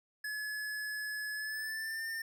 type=tone with pitch glide; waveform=square; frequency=1705 to 1804.3 Hz; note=G#6 to A6; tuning=+45 to +43 cents; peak=-37 dBFS; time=0.24-2.22 s; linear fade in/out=5 ms; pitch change=+98 cents; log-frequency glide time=1.34-2.06 s; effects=none